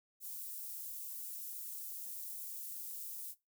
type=high-pass noise; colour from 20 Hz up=white; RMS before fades=-45 dBFS; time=0.2-3.35 s; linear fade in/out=50 ms; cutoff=11000 Hz; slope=12 dB/octave; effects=noise-tail reverb RT60 0.2 s tail -18 dB re dry